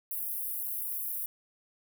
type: high-pass noise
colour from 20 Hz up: pink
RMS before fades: -35 dBFS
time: 0.11-1.26 s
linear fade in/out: 2 ms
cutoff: 11000 Hz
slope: 48 dB/octave
effects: none